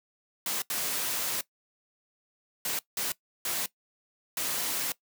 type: noise bursts at uneven times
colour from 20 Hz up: white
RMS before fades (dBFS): -31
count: 6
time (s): 0.46-0.62 / 0.7-1.41 / 2.65-2.79 / 2.97-3.12 / 3.45-3.66 / 4.37-4.92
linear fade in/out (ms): 2
effects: noise-tail reverb RT60 0.1 s tail -19 dB re dry + high-pass 150 Hz 12 dB/octave